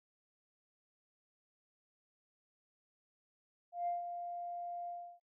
sine tone with ADSR envelope, 698.5 Hz, F5, in tune, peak -32 dBFS, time 3.72-5.2 s, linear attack 150 ms, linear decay 150 ms, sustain -8 dB, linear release 320 ms, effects noise-tail reverb RT60 0.1 s tail -19 dB re dry + tanh soft clip ceiling -28 dBFS

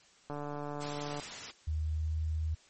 click train, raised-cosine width 1 ms, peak -26 dBFS, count 132, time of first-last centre 0.3-1.197 s, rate 146 Hz
white noise, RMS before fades -42 dBFS, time 0.8-1.52 s, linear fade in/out 20 ms
sine tone with pitch glide, 77.78 to 78.87 Hz, D#2 to D#2, 0 to +24 cents, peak -30 dBFS, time 1.67-2.55 s, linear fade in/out 10 ms, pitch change +24 cents, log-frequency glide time 1.81-2.18 s
effects white hiss -62 dBFS RMS until 2.69 s + MP3 32 kbps

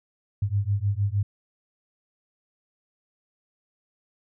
sine beating tone pair, 98 / 104.5 Hz, G2 / G#2, 0 / +11 cents, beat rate 6.5 Hz, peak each -25 dBFS, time 0.42-1.23 s, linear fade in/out 5 ms, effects none

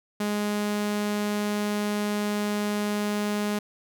sawtooth tone, 207.7 Hz, G#3, in tune, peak -21 dBFS, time 0.2-3.59 s, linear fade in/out 5 ms, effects none

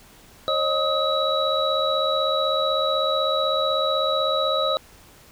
sine tone cluster, 540 / 616 / 1266 / 3900 Hz, C#5 / D#5 / D#6 / B7, -45 / -17 / +30 / -23 cents, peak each -25 dBFS, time 0.48-4.77 s, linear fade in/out 0 ms, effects pink hiss -50 dBFS RMS until 5.31 s

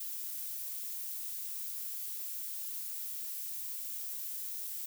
violet noise, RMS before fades -40 dBFS, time 0-4.86 s, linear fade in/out 5 ms, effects none

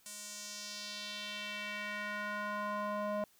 square tone with band-pass filter sweep, 207.7 Hz, G#3, in tune, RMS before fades -40 dBFS, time 0.06-3.24 s, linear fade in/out 0 ms, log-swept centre 8600 to 700 Hz, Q 2, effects white hiss -67 dBFS RMS until 3.39 s

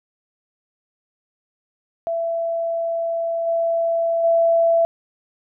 sine tone with level steps, 668 Hz, E5, 23 cents sharp, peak -20 / -17 / -13 dBFS, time 2.07-4.85 s, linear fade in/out 0 ms, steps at 3.46 / 4.23 s, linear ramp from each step 20 ms, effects none

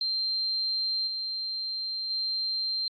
sine tone with level steps, 4154 Hz, C8, 13 cents flat, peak -26 / -30 / -27 dBFS, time 0.01-2.88 s, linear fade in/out 2 ms, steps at 1.07 / 2.1 s, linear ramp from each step 5 ms, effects AAC 64 kbps

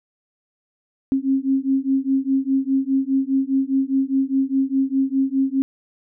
sine beating tone pair, 266.4 / 271.3 Hz, C4 / C#4, +31 / -37 cents, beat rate 4.9 Hz, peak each -20 dBFS, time 1.12-5.62 s, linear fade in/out 0 ms, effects none

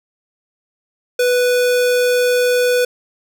square tone, 493.9 Hz, B4, in tune, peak -13 dBFS, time 1.19-2.85 s, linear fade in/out 5 ms, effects none

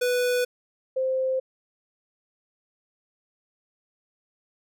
square / sine tone pair in turn, 493.9 / 522.2 Hz, B4 / C5, 0 / -3 cents, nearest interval minor second, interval 97 cents, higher second, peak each -22 dBFS, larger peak neither, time 0.01-0.45 / 0.96-1.4 s, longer neither, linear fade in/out 10 ms, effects none

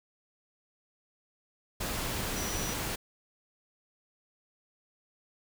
sine tone in noise, 5860 Hz, F#8, 18 cents flat, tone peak -39 dBFS, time 2.36-2.74 s, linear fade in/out 10 ms, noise pink, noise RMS -34 dBFS, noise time 1.8-2.96 s, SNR -8 dB, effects none

